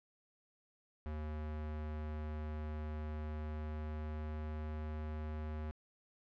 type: tone with pitch glide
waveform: square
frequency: 76.5 to 76.94 Hz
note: D#2 to D#2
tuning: -29 to -19 cents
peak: -40 dBFS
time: 1.06-5.71 s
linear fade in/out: 0 ms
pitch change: +10 cents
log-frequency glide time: 3.19-4.68 s
effects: low-pass 2000 Hz 12 dB/octave